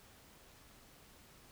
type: silence
effects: pink hiss -61 dBFS RMS until 1.51 s